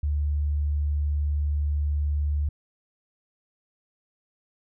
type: tone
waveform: sine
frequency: 73.42 Hz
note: D2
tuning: in tune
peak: -22 dBFS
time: 0.03-2.49 s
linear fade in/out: 5 ms
effects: none